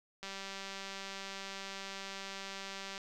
click train, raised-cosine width 0.2 ms, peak -26 dBFS, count 537, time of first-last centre 0.23-2.979 s, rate 195 Hz, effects none

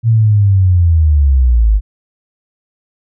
sine linear sweep, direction down, 116.54 to 49 Hz, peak -6 dBFS, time 0.03-1.81 s, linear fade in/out 50 ms, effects none

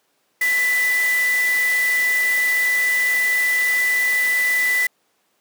sine tone in noise, 1988 Hz, B6, 11 cents sharp, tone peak -16 dBFS, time 0.41-4.87 s, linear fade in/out 5 ms, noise white, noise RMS -29 dBFS, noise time 0.41-4.87 s, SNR +10 dB, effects pink hiss -65 dBFS RMS until 5.4 s + high-pass 300 Hz 12 dB/octave

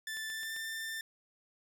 sawtooth tone with pitch glide, 1761 to 1787.6 Hz, A6 to A6, +1 to +27 cents, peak -34 dBFS, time 0.07-1.01 s, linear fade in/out 2 ms, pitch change +26 cents, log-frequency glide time 0.28-0.56 s
click train, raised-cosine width 0.2 ms, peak -34 dBFS, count 4, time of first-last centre 0.17-0.564 s, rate 7.62 Hz
effects 11-bit

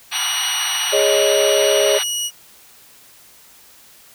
white band-pass noise, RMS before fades -25 dBFS, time 0.11-2.04 s, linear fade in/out 20 ms, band 730 to 4400 Hz, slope 96 dB/octave
20% pulse tone, 2910 Hz, F#7, 29 cents flat, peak -15 dBFS, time 0.11-2.31 s, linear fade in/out 50 ms
sine chord, Ab suspended fourth, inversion none, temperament equal, 415.3 / 554.4 / 622.3 Hz, Ab4 / Db5 / Eb5, 0 / 0 / 0 cents, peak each -18 dBFS, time 0.92-1.99 s, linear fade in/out 20 ms
effects white hiss -47 dBFS RMS until 4.14 s

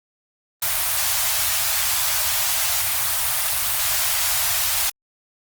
white band-stop noise, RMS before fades -21 dBFS, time 0.62-4.9 s, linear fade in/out 5 ms, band 130 to 600 Hz, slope 96 dB/octave, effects Opus 24 kbps

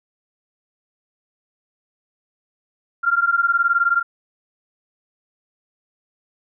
sine beating tone pair, 1379 / 1398 Hz, F6 / F6, -22 / +1 cents, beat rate 19 Hz, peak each -18 dBFS, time 3.03-4.03 s, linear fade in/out 20 ms, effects none

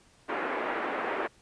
pink band-pass noise, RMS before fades -32 dBFS, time 0.28-1.28 s, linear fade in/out 20 ms, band 320 to 2100 Hz, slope 24 dB/octave, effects pink hiss -61 dBFS RMS until 1.41 s + resampled to 22050 Hz

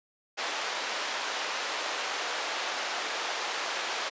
pink band-pass noise, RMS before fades -33 dBFS, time 0.37-4.1 s, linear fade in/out 20 ms, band 630 to 5400 Hz, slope 12 dB/octave, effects high-pass 300 Hz 12 dB/octave + resampled to 16000 Hz

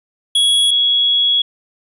square / sine tone pair in turn, 3343 / 3343 Hz, G#7 / G#7, +11 / +11 cents, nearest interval unison, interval 0 cents, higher neither, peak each -11 dBFS, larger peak neither, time 0.35-0.71 / 0.71-1.42 s, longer second, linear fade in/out 5 ms, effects resampled to 24000 Hz

